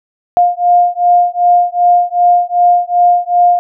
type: beating tone pair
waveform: sine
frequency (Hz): 705 / 707.6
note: F5 / F5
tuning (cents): +16 / +23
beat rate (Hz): 2.6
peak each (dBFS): -10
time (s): 0.37-3.59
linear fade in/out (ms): 0
effects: none